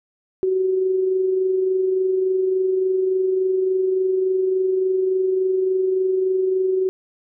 sine tone with amplitude modulation, 375.8 Hz, F#4, 27 cents sharp, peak -15 dBFS, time 0.43-6.89 s, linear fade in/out 0 ms, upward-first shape sine, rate 23.5 Hz, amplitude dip 35%, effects none

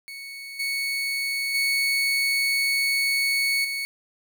30% pulse tone with level steps, 2217 Hz, C#7, in tune, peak -33 / -22 / -18 / -24 dBFS, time 0.08-3.85 s, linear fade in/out 0 ms, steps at 0.59 / 1.54 / 3.64 s, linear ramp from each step 10 ms, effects none

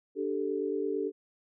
sine chord, D suspended fourth, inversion none, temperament just, 293.7 / 391.6 / 440.5 Hz, D4 / G4 / A4, 0 / -2 / +2 cents, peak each -35 / -32 / -33 dBFS, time 0.15-1.12 s, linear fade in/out 50 ms, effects none

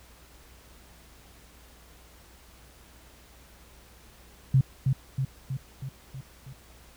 sine tone with echo, 133 Hz, C3, 29 cents sharp, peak -16 dBFS, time 4.54-4.61 s, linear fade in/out 5 ms, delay 320 ms, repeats 6, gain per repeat -4 dB, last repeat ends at 6.53 s, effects added 60 Hz sine -55 dBFS peak until 6.96 s + pink hiss -55 dBFS RMS until 6.96 s

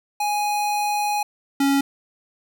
square tone pair in turn, 830.6 / 277.2 Hz, G#5 / C#4, 0 / 0 cents, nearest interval octave + perfect fifth, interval 1900 cents, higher first, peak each -21 / -17 dBFS, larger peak second, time 0.2-1.23 / 1.6-1.81 s, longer first, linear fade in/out 5 ms, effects none

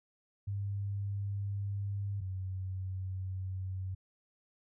sine tone pair in turn, 100 / 94.03 Hz, G2 / F#2, +35 / +28 cents, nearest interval minor second, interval 107 cents, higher first, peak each -33 / -35 dBFS, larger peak first, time 0.47-2.21 / 2.21-3.95 s, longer neither, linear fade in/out 10 ms, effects none

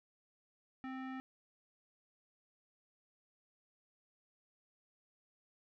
square tone with low-pass filter, 261.6 Hz, C4, in tune, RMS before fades -44 dBFS, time 0.84-1.2 s, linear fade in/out 0 ms, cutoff 1900 Hz, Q 1.9, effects none

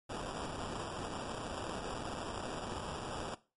violet noise with sample-and-hold, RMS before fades -41 dBFS, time 0.09-3.35 s, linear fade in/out 10 ms, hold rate 2100 Hz, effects noise-tail reverb RT60 0.3 s tail -17 dB re dry + MP3 48 kbps

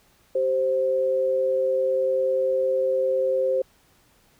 sine tone pair together, 386.4 / 524 Hz, G4 / C5, -25 / +2 cents, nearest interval perfect fourth, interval 527 cents, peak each -28 / -20 dBFS, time 0.35-3.62 s, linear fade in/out 5 ms, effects pink hiss -60 dBFS RMS until 4.39 s

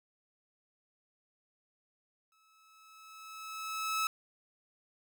sawtooth tone with exponential growth, 1299 Hz, E6, 26 cents flat, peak -25 dBFS, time 2.32-4.07 s, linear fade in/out 1 ms, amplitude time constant 380 ms, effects none

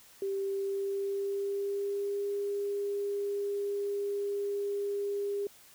sine tone with pitch glide, 392 to 404 Hz, G4 to G#4, 0 to -48 cents, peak -30 dBFS, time 0.22-5.47 s, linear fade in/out 2 ms, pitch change +52 cents, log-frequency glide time 0.42-2.31 s, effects white hiss -57 dBFS RMS until 5.74 s

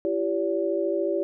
sine tone cluster, 338.2 / 392 / 571 Hz, E4 / G4 / D5, +44 / 0 / -49 cents, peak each -27 dBFS, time 0.05-1.23 s, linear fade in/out 0 ms, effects none

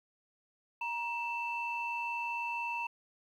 sine tone pair together, 943 / 2661 Hz, A#5 / E7, +20 / +16 cents, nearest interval octave + tritone, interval 1796 cents, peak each -35 / -36 dBFS, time 0.81-2.87 s, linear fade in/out 5 ms, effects tanh soft clip ceiling -26 dBFS + 11-bit

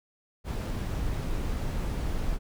brown noise, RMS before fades -30 dBFS, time 0.44-2.39 s, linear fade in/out 50 ms, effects none

